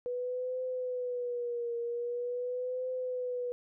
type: tone with vibrato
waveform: sine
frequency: 490 Hz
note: B4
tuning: 14 cents flat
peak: -32 dBFS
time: 0.06-3.52 s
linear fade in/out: 0 ms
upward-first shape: triangle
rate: 0.44 Hz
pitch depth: 75 cents each way
effects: none